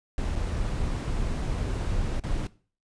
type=noise with dropouts; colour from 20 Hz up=brown; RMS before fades=-28 dBFS; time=0.18-2.47 s; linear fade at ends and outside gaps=1 ms; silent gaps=0.355-0.359 / 2.197-2.237 s; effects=noise-tail reverb RT60 0.4 s tail -19 dB re dry + resampled to 22050 Hz